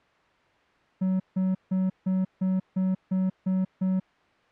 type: tone bursts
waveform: triangle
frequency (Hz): 187.5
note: F#3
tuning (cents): +23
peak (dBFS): -20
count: 9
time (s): 1.01-4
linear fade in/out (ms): 10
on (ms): 190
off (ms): 160
effects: white hiss -61 dBFS RMS until 4.51 s + low-pass 2000 Hz 12 dB/octave